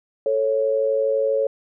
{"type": "tone pair together", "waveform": "sine", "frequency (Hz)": [440, 552.1], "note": ["A4", "C#5"], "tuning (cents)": [0, -7], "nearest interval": "major third", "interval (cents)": 393, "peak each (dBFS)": [-22, -19], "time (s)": [0.26, 1.47], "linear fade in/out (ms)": 2, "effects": []}